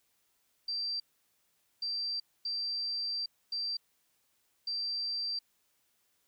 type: tone bursts at uneven times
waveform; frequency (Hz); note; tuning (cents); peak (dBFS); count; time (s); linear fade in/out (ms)
sine; 4698; D8; 0; -32; 5; 0.68-1 / 1.82-2.2 / 2.45-3.26 / 3.52-3.77 / 4.67-5.39; 5
effects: white hiss -74 dBFS RMS until 6.27 s